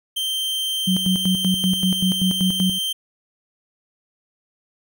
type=tone; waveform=45% pulse; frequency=3136 Hz; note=G7; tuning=in tune; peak=-21 dBFS; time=0.16-2.93 s; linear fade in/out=10 ms
type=tone with tremolo; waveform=sine; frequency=185 Hz; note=F#3; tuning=in tune; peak=-16 dBFS; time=0.87-2.79 s; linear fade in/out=10 ms; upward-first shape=square; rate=5.2 Hz; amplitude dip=80%
effects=none